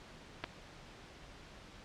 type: clicks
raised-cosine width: 0.3 ms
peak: -22 dBFS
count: 2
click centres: 0.439 / 0.442 s
effects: pink hiss -54 dBFS RMS until 1.84 s + low-pass 5000 Hz 12 dB/octave